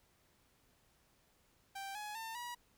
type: tone with pitch steps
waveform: sawtooth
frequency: 784 / 840.3 / 900.6 / 965.2 Hz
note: G5 / G#5 / A5 / B5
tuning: 0 / +20 / +40 / -40 cents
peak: -39 dBFS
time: 1.75-2.55 s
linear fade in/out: 10 ms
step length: 200 ms
effects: pink hiss -72 dBFS RMS until 2.77 s